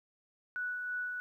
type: tone with tremolo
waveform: sine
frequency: 1477 Hz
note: F#6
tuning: 3 cents flat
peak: -33 dBFS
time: 0.56-1.2 s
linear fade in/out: 0 ms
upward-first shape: sine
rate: 3 Hz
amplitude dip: 30%
effects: 12-bit